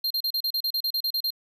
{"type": "tone bursts", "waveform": "square", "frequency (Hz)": 4189, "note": "C8", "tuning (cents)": 1, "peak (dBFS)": -24, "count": 13, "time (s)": [0.04, 1.305], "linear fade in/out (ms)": 5, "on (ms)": 65, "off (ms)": 35, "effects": []}